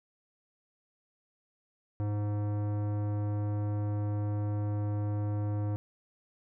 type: tone with tanh clipping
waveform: sine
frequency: 103.8 Hz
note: G#2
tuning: in tune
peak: -31 dBFS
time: 2-5.76 s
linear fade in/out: 0 ms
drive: 17 dB
effects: none